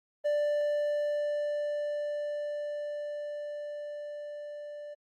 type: tone with level ramp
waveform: triangle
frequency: 589 Hz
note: D5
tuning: 5 cents sharp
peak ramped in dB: -23 to -38 dBFS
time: 0.24-4.95 s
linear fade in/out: 20 ms
effects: Opus 32 kbps